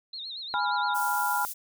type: tone with vibrato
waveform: sine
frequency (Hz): 3951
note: B7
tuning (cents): 0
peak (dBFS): -35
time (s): 0.13-0.94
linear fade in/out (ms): 5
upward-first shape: sine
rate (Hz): 8.6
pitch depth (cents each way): 150
type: chord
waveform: sine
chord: F diminished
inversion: first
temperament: equal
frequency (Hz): 830.6 / 987.8 / 1396.9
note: Ab5 / Cb6 / F6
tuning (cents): 0 / 0 / 0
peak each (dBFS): -29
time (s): 0.54-1.45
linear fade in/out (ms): 0
type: high-pass noise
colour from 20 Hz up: white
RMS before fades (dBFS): -36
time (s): 0.94-1.54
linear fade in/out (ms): 20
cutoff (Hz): 7300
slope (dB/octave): 12
effects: none